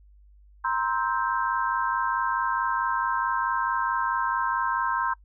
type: chord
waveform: sine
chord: C dominant seventh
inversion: third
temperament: just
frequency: 941.9 / 1046.5 / 1308.1 / 1569.8 Hz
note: Bb5 / C6 / E6 / G6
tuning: +18 / 0 / -14 / +2 cents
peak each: -28 / -27 / -32 / -30 dBFS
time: 0.64-5.14 s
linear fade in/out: 10 ms
effects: noise-tail reverb RT60 0.1 s tail -25 dB re dry + added 50 Hz sine -51 dBFS peak until 5.24 s